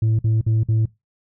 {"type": "tone bursts", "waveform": "sine", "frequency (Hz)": 110.7, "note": "A2", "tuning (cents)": 11, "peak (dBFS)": -12, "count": 4, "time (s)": [0.02, 0.856], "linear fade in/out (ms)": 5, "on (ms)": 170, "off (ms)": 52, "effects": ["noise-tail reverb RT60 0.2 s tail -22 dB re dry", "tanh soft clip ceiling -14 dBFS"]}